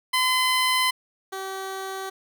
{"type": "tone pair in turn", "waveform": "15% pulse", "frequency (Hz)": [1022, 384], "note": ["C6", "G4"], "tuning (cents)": [-41, -36], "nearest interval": "octave + perfect fourth", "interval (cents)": 1695, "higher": "first", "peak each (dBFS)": [-13, -24], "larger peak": "first", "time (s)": [[0.13, 0.91], [1.32, 2.1]], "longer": "neither", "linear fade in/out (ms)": 10, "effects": []}